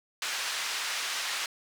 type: band-pass noise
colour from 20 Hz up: pink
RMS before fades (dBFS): -33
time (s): 0.22-1.46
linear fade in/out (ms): 2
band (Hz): 1500 to 6900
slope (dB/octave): 12
effects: none